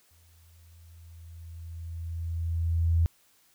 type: tone with exponential growth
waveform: sine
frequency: 83.2 Hz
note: E2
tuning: 17 cents sharp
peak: -19 dBFS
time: 0.11-3.06 s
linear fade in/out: 0 ms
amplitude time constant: 640 ms
effects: white hiss -64 dBFS RMS until 3.54 s